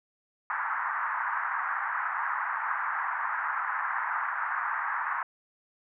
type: band-pass noise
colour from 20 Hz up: pink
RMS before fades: -31 dBFS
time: 0.5-5.23 s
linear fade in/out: 2 ms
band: 900 to 1800 Hz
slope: 48 dB/octave
effects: none